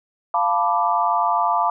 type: chord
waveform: sine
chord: B half-diminished seventh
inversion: second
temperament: equal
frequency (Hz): 698.5 / 880 / 987.8 / 1174.7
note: F5 / A5 / B5 / D6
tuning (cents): 0 / 0 / 0 / 0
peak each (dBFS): -22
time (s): 0.34-1.7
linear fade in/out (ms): 2
effects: none